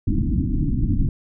pink low-pass noise, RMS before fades -20 dBFS, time 0.07-1.09 s, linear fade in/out 2 ms, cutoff 320 Hz, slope 96 dB/octave, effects none

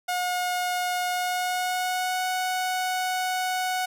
sawtooth tone with pitch glide, 721 to 739.1 Hz, F#5 to F#5, -45 to -2 cents, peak -21 dBFS, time 0.08-3.86 s, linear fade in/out 10 ms, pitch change +43 cents, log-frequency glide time 1.08-2.25 s, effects none

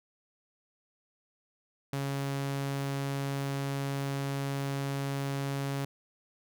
sawtooth tone, 138.59 Hz, C#3, in tune, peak -27 dBFS, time 1.93-5.85 s, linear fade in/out 2 ms, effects none

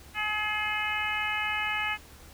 harmonic tone, 424.2 Hz, G#4, 37 cents sharp, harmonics 2 / 3 / 4 / 5 / 6 / 7, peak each -35 / -36 / -34 / -33 / -33 / -37 dBFS, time 0.14-1.98 s, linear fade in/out 50 ms, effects added 72 Hz sine -52 dBFS peak until 2.33 s + pink hiss -52 dBFS RMS until 2.33 s

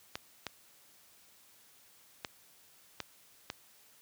clicks, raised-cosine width 0.2 ms, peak -19 dBFS, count 5, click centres 0.155 / 0.467 / 2.248 / 3.003 / 3.501 s, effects white hiss -62 dBFS RMS until 4.01 s + high-pass 60 Hz 12 dB/octave

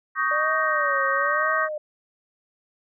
sine chord, Eb dominant seventh, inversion third, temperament just, 1120.1 / 1244.5 / 1555.6 / 1866.8 Hz, Db6 / Eb6 / G6 / Bb6, +18 / 0 / -14 / +2 cents, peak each -26 dBFS, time 0.15-1.69 s, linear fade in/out 50 ms
sine tone with vibrato, 587.3 Hz, D5, in tune, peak -27 dBFS, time 0.31-1.78 s, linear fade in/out 5 ms, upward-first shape sine, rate 1 Hz, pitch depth 130 cents each way
effects none

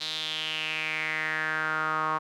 sawtooth tone with band-pass filter sweep, 156.4 Hz, D#3, 9 cents sharp, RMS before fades -30 dBFS, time 0-2.19 s, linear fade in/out 20 ms, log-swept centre 4000 to 1100 Hz, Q 5.2, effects none

